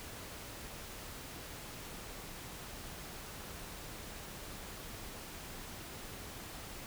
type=silence; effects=pink hiss -47 dBFS RMS until 6.86 s